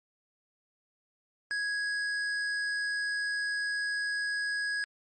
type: tone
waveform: square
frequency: 1661.2 Hz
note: G#6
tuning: in tune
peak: -30 dBFS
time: 1.51-4.84 s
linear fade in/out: 0 ms
effects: MP3 32 kbps